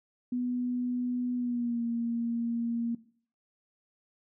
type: tone with pitch glide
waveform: sine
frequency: 246.9 to 233.6 Hz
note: B3 to A#3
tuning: 0 to +4 cents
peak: -28 dBFS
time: 0.32-2.95 s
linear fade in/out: 5 ms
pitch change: -96 cents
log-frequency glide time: 1.35-1.83 s
effects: noise-tail reverb RT60 0.5 s tail -18 dB re dry